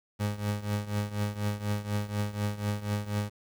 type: tone with tremolo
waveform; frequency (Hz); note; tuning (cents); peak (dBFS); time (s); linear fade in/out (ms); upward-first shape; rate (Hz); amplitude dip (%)
30% pulse; 103.7; G#2; -2; -23; 0.19-3.3; 20; triangle; 4.1; 85
effects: 9-bit